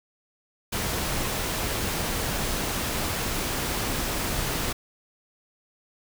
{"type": "noise", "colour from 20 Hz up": "pink", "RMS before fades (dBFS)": -28, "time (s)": [0.72, 4.73], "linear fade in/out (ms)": 10, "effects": []}